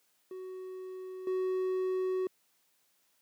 triangle tone with level steps, 372.7 Hz, F#4, 13 cents sharp, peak -38 / -27 dBFS, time 0.31-2.27 s, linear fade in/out 2 ms, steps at 1.27 s, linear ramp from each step 2 ms, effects white hiss -72 dBFS RMS until 3.21 s + high-pass 150 Hz 12 dB/octave

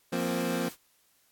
25% pulse chord, F suspended fourth, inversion none, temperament equal, 174.61 / 233.1 / 261.6 Hz, F3 / Bb3 / C4, 0 / 0 / 0 cents, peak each -29 dBFS, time 0.12-0.69 s, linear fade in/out 10 ms
white noise, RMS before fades -47 dBFS, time 0.15-0.77 s, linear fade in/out 50 ms
effects white hiss -67 dBFS RMS until 1.31 s + AAC 64 kbps

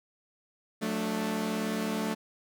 sawtooth chord, D major, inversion first, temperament equal with one note detuned, 181.61 / 220 / 293.7 Hz, F#3 / A3 / D4, -32 / 0 / 0 cents, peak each -32 / -27 / -33 dBFS, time 0.81-2.15 s, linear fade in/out 20 ms, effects none

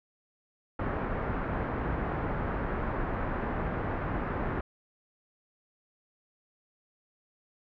pink low-pass noise, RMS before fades -32 dBFS, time 0.79-4.61 s, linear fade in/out 5 ms, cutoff 1700 Hz, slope 24 dB/octave, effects none

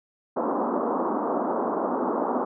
pink band-pass noise, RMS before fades -26 dBFS, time 0.36-2.45 s, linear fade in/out 10 ms, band 220 to 1200 Hz, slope 48 dB/octave, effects none

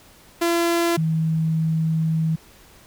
sawtooth / sine tone pair in turn, 339.8 / 160.36 Hz, F4 / E3, -47 / -47 cents, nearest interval octave + minor second, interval 1300 cents, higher first, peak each -14 / -18 dBFS, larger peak first, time 0.41-0.97 / 0.97-2.36 s, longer second, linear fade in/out 10 ms, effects pink hiss -50 dBFS RMS until 2.86 s

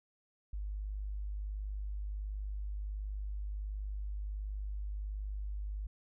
sine tone, 50.7 Hz, G#1, 41 cents flat, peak -36 dBFS, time 0.53-5.87 s, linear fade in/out 5 ms, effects none

